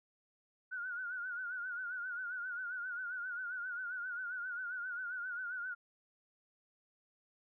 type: tone with vibrato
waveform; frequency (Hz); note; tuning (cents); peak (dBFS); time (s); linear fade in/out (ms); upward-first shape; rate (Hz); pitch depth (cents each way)
sine; 1461; F#6; -22; -38; 0.71-5.75; 20; sine; 7.5; 78
effects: none